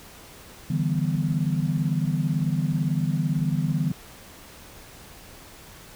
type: chord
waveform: sine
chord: E minor seventh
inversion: third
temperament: equal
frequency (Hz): 146.83 / 164.81 / 196 / 246.9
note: D3 / E3 / G3 / B3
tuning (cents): 0 / 0 / 0 / 0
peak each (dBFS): -25 / -25 / -31 / -31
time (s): 0.7-3.92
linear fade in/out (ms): 5
effects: pink hiss -46 dBFS RMS until 5.95 s